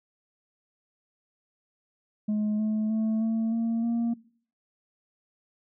sine tone with pitch steps, 211.5 / 215.7 / 220 / 224.3 / 228.8 / 233.3 Hz, G#3 / A3 / A3 / A3 / A#3 / A#3, +32 / -34 / 0 / +34 / -32 / +2 cents, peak -21 dBFS, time 2.28-4.14 s, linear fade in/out 10 ms, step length 310 ms, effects noise-tail reverb RT60 0.5 s tail -22 dB re dry + tanh soft clip ceiling -23 dBFS

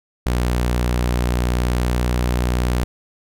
sawtooth tone with pitch glide, 60.7 to 61.05 Hz, B1 to B1, -29 to -19 cents, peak -13 dBFS, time 0.26-2.84 s, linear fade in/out 0 ms, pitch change +10 cents, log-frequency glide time 1.3-2.18 s, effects none

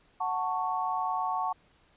sine chord, F# minor, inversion none, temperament just, 740 / 888 / 1110 Hz, F#5 / A5 / C#6, 0 / +16 / +2 cents, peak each -32 dBFS, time 0.2-1.53 s, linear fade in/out 10 ms, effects pink hiss -64 dBFS RMS until 1.96 s + resampled to 8000 Hz

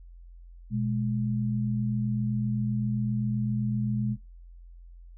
sine tone pair together, 122.09 / 209.8 Hz, B2 / G#3, -19 / +18 cents, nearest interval major sixth, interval 937 cents, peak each -28 dBFS, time 0.7-4.17 s, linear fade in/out 50 ms, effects noise-tail reverb RT60 0.2 s tail -19 dB re dry + added 43 Hz sine -45 dBFS peak until 5.17 s

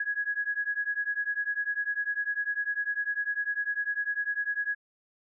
sine beating tone pair, 1661.2 / 1671.2 Hz, G#6 / G#6, 0 / +10 cents, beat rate 10 Hz, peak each -31 dBFS, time 0-4.75 s, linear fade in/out 5 ms, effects none

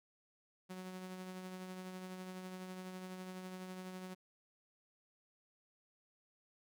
sawtooth tone with tremolo, 185 Hz, F#3, in tune, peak -40 dBFS, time 0.69-4.15 s, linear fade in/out 20 ms, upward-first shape triangle, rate 12 Hz, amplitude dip 40%, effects none

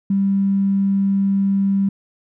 triangle tone with tanh clipping, 196.5 Hz, G3, 4 cents sharp, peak -14 dBFS, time 0.1-1.89 s, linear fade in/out 5 ms, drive 3 dB, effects none

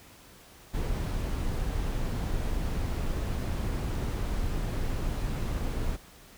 brown noise, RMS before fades -30 dBFS, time 0.73-5.97 s, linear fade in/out 20 ms, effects pink hiss -53 dBFS RMS until 6.37 s

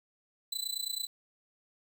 sawtooth tone with amplitude modulation, 4000 Hz, B7, 21 cents sharp, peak -27 dBFS, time 0.52-1.07 s, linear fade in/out 5 ms, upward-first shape sine, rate 29.2 Hz, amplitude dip 90%, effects 10-bit

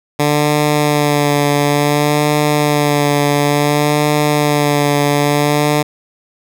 10% pulse tone with vibrato, 146.83 Hz, D3, in tune, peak -3 dBFS, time 0.19-5.83 s, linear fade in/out 10 ms, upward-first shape sine, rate 0.57 Hz, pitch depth 26 cents each way, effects none

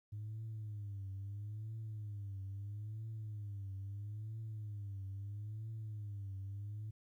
sine tone with vibrato, 103.83 Hz, G#2, in tune, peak -40 dBFS, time 0.12-6.91 s, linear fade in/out 10 ms, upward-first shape triangle, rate 0.76 Hz, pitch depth 130 cents each way, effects tanh soft clip ceiling -39 dBFS + 13-bit

